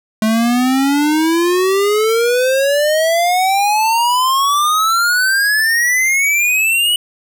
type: exponential sweep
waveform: square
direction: up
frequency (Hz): 215.1 to 2960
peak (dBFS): -12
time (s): 0.22-6.96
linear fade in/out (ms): 2
effects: none